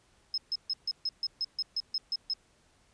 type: tone bursts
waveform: sine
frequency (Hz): 5160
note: E8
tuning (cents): -38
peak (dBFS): -28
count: 12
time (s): 0.34-2.336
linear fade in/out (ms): 2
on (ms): 38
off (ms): 140
effects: pink hiss -66 dBFS RMS until 2.93 s + resampled to 22050 Hz